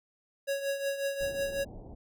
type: tone with tremolo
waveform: square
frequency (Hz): 554.4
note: C#5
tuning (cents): 0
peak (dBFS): -28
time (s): 0.47-1.65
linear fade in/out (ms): 20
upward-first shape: triangle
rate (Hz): 5.5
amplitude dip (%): 70
type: low-pass noise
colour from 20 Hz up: pink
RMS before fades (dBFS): -45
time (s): 1.2-1.95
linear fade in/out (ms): 10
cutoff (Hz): 780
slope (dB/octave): 48
effects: none